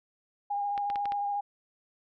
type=tone with vibrato; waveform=sine; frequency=812 Hz; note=G#5; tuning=39 cents flat; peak=-28 dBFS; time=0.5-1.41 s; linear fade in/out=10 ms; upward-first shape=sine; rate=14 Hz; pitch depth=17 cents each way
type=clicks; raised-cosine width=0.3 ms; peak=-23 dBFS; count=5; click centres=0.778 / 0.901 / 0.958 / 1.056 / 1.121 s
effects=none